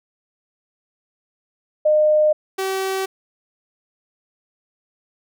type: tone pair in turn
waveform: sine / sawtooth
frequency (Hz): 610 / 383.1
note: D#5 / G4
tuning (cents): -34 / -40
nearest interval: minor sixth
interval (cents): 806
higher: first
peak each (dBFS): -12 / -17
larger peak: first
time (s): 1.85-2.33 / 2.58-3.06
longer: neither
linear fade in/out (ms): 10
effects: none